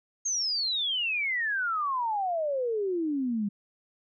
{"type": "exponential sweep", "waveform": "sine", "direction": "down", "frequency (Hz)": [6530, 197.2], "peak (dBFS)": -26, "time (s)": [0.25, 3.49], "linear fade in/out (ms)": 10, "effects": []}